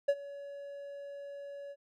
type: tone with ADSR envelope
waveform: triangle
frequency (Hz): 565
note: C#5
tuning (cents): +33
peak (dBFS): -20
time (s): 0.08-1.76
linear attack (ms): 10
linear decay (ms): 53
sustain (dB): -20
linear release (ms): 49
effects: none